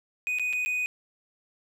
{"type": "tone with dropouts", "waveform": "triangle", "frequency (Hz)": 2489, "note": "D#7", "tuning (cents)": 0, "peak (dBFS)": -24, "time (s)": [0.27, 0.86], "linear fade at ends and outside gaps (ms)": 0, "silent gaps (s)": [[0.386, 0.396], [0.528, 0.533], [0.65, 0.66]], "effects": []}